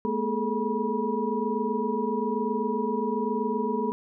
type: tone cluster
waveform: sine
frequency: 214 / 241.6 / 418.2 / 439.3 / 968 Hz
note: A3 / B3 / G#4 / A4 / B5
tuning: -48 / -38 / +12 / -3 / -35 cents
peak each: -31 dBFS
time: 0.05-3.92 s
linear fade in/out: 0 ms
effects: none